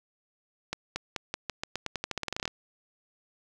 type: accelerating click train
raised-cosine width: 0.2 ms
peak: -14 dBFS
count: 20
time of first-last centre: 0.73-2.478 s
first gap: 230 ms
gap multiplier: 0.88
effects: none